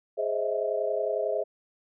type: tone cluster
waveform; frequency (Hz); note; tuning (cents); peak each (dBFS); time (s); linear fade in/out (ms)
sine; 417.8 / 527 / 625 / 656; G#4 / C5 / D#5 / E5; +10 / +12 / +8 / -9; -31; 0.17-1.44; 20
effects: none